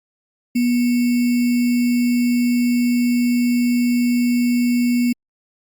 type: tone with sample-and-hold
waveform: sine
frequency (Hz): 242.4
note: B3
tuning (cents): -32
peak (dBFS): -14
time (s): 0.55-5.13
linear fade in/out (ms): 10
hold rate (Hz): 2450
effects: Opus 48 kbps